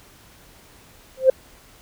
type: tone with exponential growth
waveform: sine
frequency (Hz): 523.3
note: C5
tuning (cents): 0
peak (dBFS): -5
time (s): 1.17-1.3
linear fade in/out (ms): 5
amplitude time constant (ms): 28
effects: tanh soft clip ceiling -1 dBFS + pink hiss -50 dBFS RMS until 1.81 s